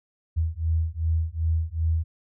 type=beating tone pair; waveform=sine; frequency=79.9 / 82.5 Hz; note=D#2 / E2; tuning=+47 / +2 cents; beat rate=2.6 Hz; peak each=-25 / -25 dBFS; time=0.36-2.04 s; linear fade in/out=20 ms; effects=none